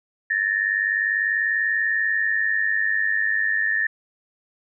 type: tone pair together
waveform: sine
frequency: 1738.8 / 1839 Hz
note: A6 / A#6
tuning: -21 / -24 cents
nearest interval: minor second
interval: 97 cents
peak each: -22 dBFS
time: 0.3-3.87 s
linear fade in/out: 5 ms
effects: none